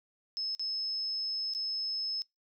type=tone with dropouts; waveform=sine; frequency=5200 Hz; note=E8; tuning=24 cents flat; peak=-32 dBFS; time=0.37-2.22 s; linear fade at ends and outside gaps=0 ms; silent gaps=0.55-0.595 / 1.536-1.549 s; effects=noise-tail reverb RT60 0.2 s tail -24 dB re dry